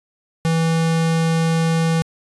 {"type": "tone", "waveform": "square", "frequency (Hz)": 163.7, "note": "E3", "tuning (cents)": -12, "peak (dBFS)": -16, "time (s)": [0.45, 2.02], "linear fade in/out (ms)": 0, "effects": ["resampled to 24000 Hz"]}